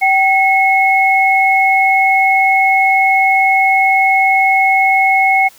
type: tone pair together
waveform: sine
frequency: 771 / 2181 Hz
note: G5 / C#7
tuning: -29 / -29 cents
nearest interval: octave + tritone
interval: 1800 cents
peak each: -11 dBFS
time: 0.01-5.49 s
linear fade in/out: 20 ms
effects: white hiss -44 dBFS RMS until 5.58 s